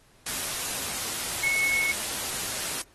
sine tone in noise, 2197 Hz, C#7, 16 cents flat, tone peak -23 dBFS, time 1.43-1.92 s, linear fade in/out 5 ms, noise white, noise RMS -31 dBFS, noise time 0.26-2.82 s, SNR +5 dB, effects pink hiss -60 dBFS RMS until 2.94 s + AAC 32 kbps

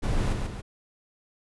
brown noise with echo, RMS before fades -26 dBFS, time 0.02-0.34 s, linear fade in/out 20 ms, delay 140 ms, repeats 2, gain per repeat -4 dB, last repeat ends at 0.62 s, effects resampled to 24000 Hz

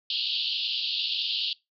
pink band-pass noise, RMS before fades -29 dBFS, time 0.1-1.53 s, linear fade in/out 2 ms, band 2800 to 4700 Hz, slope 96 dB/octave, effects noise-tail reverb RT60 0.2 s tail -22 dB re dry

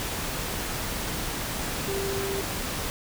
sine tone in noise, 392 Hz, G4, in tune, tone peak -29 dBFS, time 1.88-2.41 s, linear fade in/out 0 ms, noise pink, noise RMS -31 dBFS, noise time 0-2.9 s, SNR -1 dB, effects none

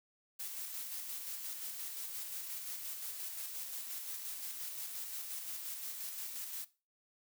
blue noise with tremolo, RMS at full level -42 dBFS, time 0.39-6.65 s, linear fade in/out 10 ms, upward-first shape square, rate 5.7 Hz, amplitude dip 30%, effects noise-tail reverb RT60 0.3 s tail -17 dB re dry

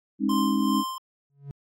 sine chord, Ab suspended fourth, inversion none, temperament equal with one note detuned, 207.7 / 270.1 / 311.1 Hz, Ab3 / Db4 / Eb4, 0 / -45 / 0 cents, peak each -25 / -25 / -27 dBFS, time 0.19-0.84 s, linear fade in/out 50 ms
square tone with tremolo, 1046.5 Hz, C6, in tune, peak -26 dBFS, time 0.29-0.98 s, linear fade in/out 5 ms, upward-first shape triangle, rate 2.6 Hz, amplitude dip 65%
triangle tone with exponential growth, 140.7 Hz, C#3, 26 cents sharp, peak -29 dBFS, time 1.3-1.51 s, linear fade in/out 0 ms, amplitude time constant 44 ms
effects AAC 48 kbps

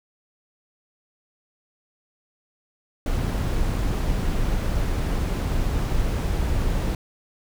brown noise, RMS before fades -23 dBFS, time 3.06-6.95 s, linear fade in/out 2 ms, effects none

